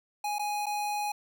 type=tone with dropouts; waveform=square; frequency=830.6 Hz; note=G#5; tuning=in tune; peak=-30 dBFS; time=0.24-1.12 s; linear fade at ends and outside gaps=5 ms; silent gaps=0.385-0.393 / 0.659-0.665 s; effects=none